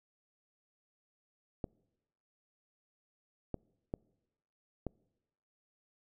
clicks, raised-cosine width 2 ms, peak -23 dBFS, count 4, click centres 1.642 / 3.543 / 3.939 / 4.867 s, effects noise-tail reverb RT60 1.0 s tail -26 dB re dry

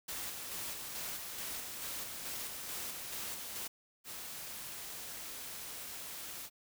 white noise with tremolo, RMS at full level -41 dBFS, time 0.08-3.68 s, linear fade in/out 10 ms, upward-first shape square, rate 2.3 Hz, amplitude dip 30%
white noise, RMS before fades -45 dBFS, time 4.04-6.5 s, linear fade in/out 50 ms
effects none

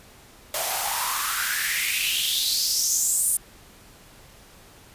white noise with high-pass filter sweep, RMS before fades -24 dBFS, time 0.54-3.37 s, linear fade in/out 2 ms, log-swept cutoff 600 to 9700 Hz, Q 5.2, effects pink hiss -50 dBFS RMS until 4.94 s + resampled to 32000 Hz

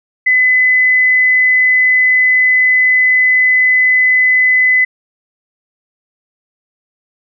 sine tone, 2014 Hz, B6, 33 cents sharp, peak -7 dBFS, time 0.26-4.85 s, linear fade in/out 10 ms, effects none

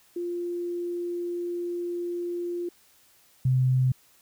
sine tone pair in turn, 348.8 / 128.85 Hz, F4 / C3, -2 / -26 cents, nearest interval octave + perfect fourth, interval 1724 cents, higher first, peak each -28 / -19 dBFS, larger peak second, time 0.16-2.69 / 3.45-3.92 s, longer first, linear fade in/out 5 ms, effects white hiss -60 dBFS RMS until 4.21 s

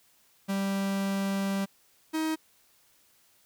45% pulse tone pair in turn, 196 / 316.3 Hz, G3 / D#4, 0 / +29 cents, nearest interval minor sixth, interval 829 cents, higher second, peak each -27 dBFS, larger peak neither, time 0.48-1.66 / 2.13-2.36 s, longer first, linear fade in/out 20 ms, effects white hiss -64 dBFS RMS until 3.45 s

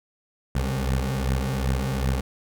20% pulse beating tone pair, 65 / 67.6 Hz, C2 / C#2, -11 / -43 cents, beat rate 2.6 Hz, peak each -20 / -22 dBFS, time 0.55-2.21 s, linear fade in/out 5 ms, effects none

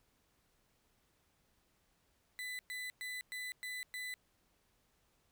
35% pulse tone bursts, 1999 Hz, B6, 20 cents sharp, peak -39 dBFS, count 6, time 2.39-4.14 s, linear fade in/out 0 ms, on 200 ms, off 110 ms, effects pink hiss -75 dBFS RMS until 5.31 s

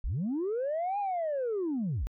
sine linear two-way sweep, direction up then down, 31.17 to 830.6 to 31.17 Hz, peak -27 dBFS, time 0.04-2.07 s, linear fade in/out 0 ms, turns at 0.99 s, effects tanh soft clip ceiling -26 dBFS

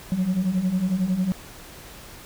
sine beating tone pair, 177.9 / 188.9 Hz, F3 / F#3, +32 / +36 cents, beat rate 11 Hz, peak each -24 / -20 dBFS, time 0.12-1.32 s, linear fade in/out 0 ms, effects tanh soft clip ceiling -17 dBFS + pink hiss -43 dBFS RMS until 2.25 s

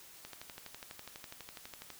click train, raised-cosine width 0.2 ms, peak -28 dBFS, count 21, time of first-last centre 0.25-1.903 s, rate 12.1 Hz, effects white hiss -55 dBFS RMS until 1.99 s

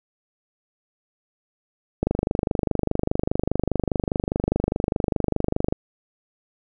click train, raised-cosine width 2 ms, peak -7 dBFS, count 93, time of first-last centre 2.03-5.725 s, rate 24.9 Hz, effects none

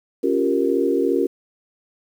sine chord, G half-diminished seventh, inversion second, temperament equal, 277.2 / 349.2 / 392 / 466.2 Hz, Db4 / F4 / G4 / Bb4, 0 / 0 / 0 / 0 cents, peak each -22 dBFS, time 0.23-1.27 s, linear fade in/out 10 ms, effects 8-bit

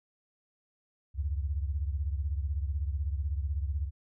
sine beating tone pair, 69.5 / 85.5 Hz, C#2 / F2, +5 / -36 cents, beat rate 16 Hz, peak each -30 / -35 dBFS, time 1.14-3.91 s, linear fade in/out 50 ms, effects none

